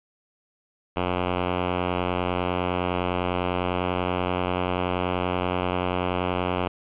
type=tone with pitch glide; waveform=5% pulse; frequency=89.9 to 90.42 Hz; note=F#2 to F#2; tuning=-49 to -39 cents; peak=-12 dBFS; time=0.96-6.68 s; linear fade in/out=5 ms; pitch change=+10 cents; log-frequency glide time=3.39-3.92 s; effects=resampled to 8000 Hz + 9-bit